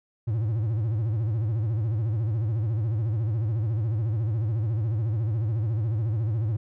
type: tone with vibrato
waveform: triangle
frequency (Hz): 110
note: A2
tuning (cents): 0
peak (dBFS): -21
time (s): 0.27-6.57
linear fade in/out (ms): 10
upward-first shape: sine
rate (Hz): 14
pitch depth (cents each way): 150
effects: none